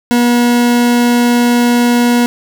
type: tone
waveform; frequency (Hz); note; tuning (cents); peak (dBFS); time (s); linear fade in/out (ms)
40% pulse; 240.8; B3; -44; -7; 0.11-2.26; 0
effects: none